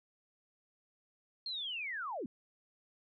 sine linear sweep, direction down, 4278 to 196 Hz, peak -37 dBFS, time 1.46-2.26 s, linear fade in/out 2 ms, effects none

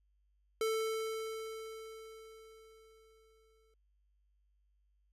square tone with exponential decay, 442.4 Hz, A4, 9 cents sharp, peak -31 dBFS, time 0.61-3.74 s, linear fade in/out 2 ms, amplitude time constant 680 ms, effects added 50 Hz sine -70 dBFS peak until 5.12 s + resampled to 32000 Hz

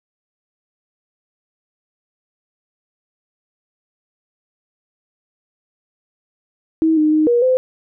sine tone with pitch steps, 320.7 / 306.7 / 309.5 / 478.1 / 513 Hz, E4 / D#4 / D#4 / A#4 / C5, -48 / -25 / -9 / +44 / -34 cents, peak -11 dBFS, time 6.82-7.57 s, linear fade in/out 0 ms, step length 150 ms, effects none

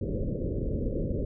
pink low-pass noise, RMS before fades -30 dBFS, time 0.01-1.25 s, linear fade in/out 5 ms, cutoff 570 Hz, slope 96 dB/octave, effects none

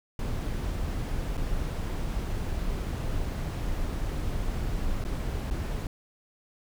brown noise with dropouts, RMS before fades -30 dBFS, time 0.19-5.87 s, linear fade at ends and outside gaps 2 ms, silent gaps 1.372-1.376 / 5.041-5.049 / 5.502-5.509 s, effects none

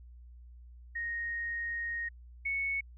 sine tone pair in turn, 1864.7 / 2212 Hz, A#6 / C#7, 0 / -4 cents, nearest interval minor third, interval 296 cents, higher second, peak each -33 / -30 dBFS, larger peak second, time 0.95-2.09 / 2.45-2.81 s, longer first, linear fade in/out 10 ms, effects added 60 Hz sine -49 dBFS peak until 2.97 s

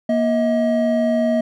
triangle tone pair together, 236.3 / 636 Hz, A#3 / D#5, +24 / +38 cents, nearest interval octave + perfect fourth, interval 1714 cents, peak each -16 dBFS, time 0.09-1.41 s, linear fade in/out 5 ms, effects none

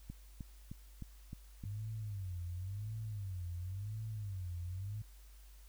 click train, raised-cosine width 5 ms, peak -32 dBFS, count 6, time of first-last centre 0.1-1.638 s, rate 3.25 Hz
sine tone with vibrato, 98 Hz, G2, in tune, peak -39 dBFS, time 1.65-5.02 s, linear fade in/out 5 ms, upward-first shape sine, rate 0.94 Hz, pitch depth 210 cents each way
effects added 50 Hz sine -54 dBFS peak until 5.68 s + white hiss -66 dBFS RMS until 5.68 s

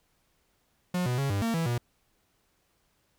45% pulse tone with pitch steps, 179.5 / 124 / 138.4 / 99.9 / 228.8 / 164.7 / 120.2 Hz, F3 / B2 / C#3 / G2 / A#3 / E3 / B2, +48 / +7 / -2 / +33 / -32 / -1 / -46 cents, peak -26 dBFS, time 0.94-1.78 s, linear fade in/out 5 ms, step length 120 ms, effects pink hiss -71 dBFS RMS until 3.18 s

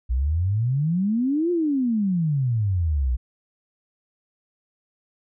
sine exponential two-way sweep, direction up then down, 58.27 to 358.3 to 58.27 Hz, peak -19 dBFS, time 0.09-3.17 s, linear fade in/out 20 ms, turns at 1.51 s, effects none

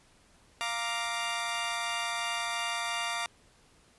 15% pulse chord, Bb major, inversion second, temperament equal, 698.5 / 932.3 / 1174.7 Hz, F5 / Bb5 / D6, 0 / 0 / 0 cents, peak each -29 dBFS, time 0.61-3.26 s, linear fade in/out 0 ms, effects pink hiss -62 dBFS RMS until 3.98 s + resampled to 24000 Hz

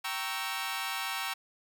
15% pulse chord, G diminished seventh, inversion none, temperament equal with one note detuned, 778.1 / 932.3 / 1108.7 / 1318.5 Hz, G5 / Bb5 / Db6 / Fb6, -13 / 0 / 0 / 0 cents, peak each -32 dBFS, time 0.04-1.34 s, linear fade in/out 10 ms, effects none

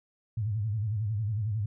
sine tone with vibrato, 106.7 Hz, G#2, 47 cents sharp, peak -27 dBFS, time 0.37-1.66 s, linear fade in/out 5 ms, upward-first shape sine, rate 11 Hz, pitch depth 130 cents each way, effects none

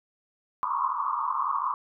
white band-pass noise, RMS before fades -28 dBFS, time 0.63-1.74 s, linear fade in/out 0 ms, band 950 to 1200 Hz, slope 96 dB/octave, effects none

